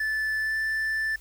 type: tone with pitch glide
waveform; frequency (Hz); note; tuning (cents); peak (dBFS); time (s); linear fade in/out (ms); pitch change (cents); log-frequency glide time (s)
triangle; 1748 to 1762.2; A6 to A6; -12 to +2; -23; 0-1.16; 5; +14; 0.39-0.56
effects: added 50 Hz sine -49 dBFS peak until 1.2 s + white hiss -55 dBFS RMS until 1.2 s